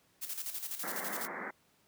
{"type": "noise with tremolo", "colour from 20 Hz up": "blue", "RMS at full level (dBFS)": -38, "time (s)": [0.21, 1.28], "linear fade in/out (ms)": 20, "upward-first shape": "square", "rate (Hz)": 12, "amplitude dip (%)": 60}
{"type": "band-pass noise", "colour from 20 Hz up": "white", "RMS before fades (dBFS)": -41, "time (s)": [0.83, 1.51], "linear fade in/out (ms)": 10, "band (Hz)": [170, 2100], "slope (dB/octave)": 96}
{"effects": ["pink hiss -69 dBFS RMS until 1.87 s", "high-pass 100 Hz 12 dB/octave"]}